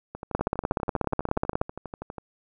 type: two click trains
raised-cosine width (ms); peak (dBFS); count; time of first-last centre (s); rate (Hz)
1; -9 / -21; 22 / 26; 0.35-1.615 / 0.15-2.183; 16.6 / 12.3
effects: none